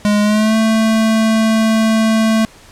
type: tone with pitch glide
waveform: square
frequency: 207.7 to 221.3 Hz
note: G#3 to A3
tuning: 0 to +10 cents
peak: -11 dBFS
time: 0.05-2.45 s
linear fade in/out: 0 ms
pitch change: +110 cents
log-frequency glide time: 0.22-0.56 s
effects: pink hiss -42 dBFS RMS until 2.71 s + low-pass 10000 Hz 12 dB/octave